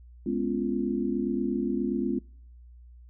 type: chord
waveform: sine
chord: C# dominant seventh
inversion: second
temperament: just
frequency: 207.9 / 249.5 / 277.2 / 346.5 Hz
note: G#3 / B3 / C#4 / E#4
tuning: +2 / +18 / 0 / -14 cents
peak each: -31 / -30 / -32 / -31 dBFS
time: 0.26-2.19 s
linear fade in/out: 5 ms
effects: noise-tail reverb RT60 0.6 s tail -26 dB re dry + added 60 Hz sine -47 dBFS peak until 3.09 s